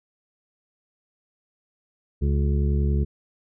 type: harmonic tone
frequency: 70.7 Hz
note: C#2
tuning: 35 cents sharp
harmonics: 1 / 2 / 3 / 5 / 6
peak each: -20 / -26 / -30 / -34 / -36 dBFS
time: 2.21-3.05 s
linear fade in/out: 20 ms
effects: none